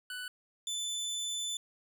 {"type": "tone pair in turn", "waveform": "25% pulse", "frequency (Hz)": [1490, 3511], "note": ["F#6", "A7"], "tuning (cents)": [12, -4], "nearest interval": "octave + minor third", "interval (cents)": 1484, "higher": "second", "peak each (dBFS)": [-35, -30], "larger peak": "second", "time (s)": [[0.1, 0.28], [0.67, 1.57]], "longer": "second", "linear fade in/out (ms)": 2, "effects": []}